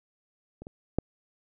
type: clicks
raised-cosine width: 2 ms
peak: -29 / -28 / -11 dBFS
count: 3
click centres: 0.62 / 0.669 / 0.986 s
effects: none